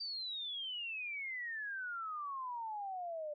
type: exponential sweep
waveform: sine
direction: down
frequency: 4699 to 585 Hz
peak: -39 dBFS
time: 0-3.34 s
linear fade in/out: 10 ms
effects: none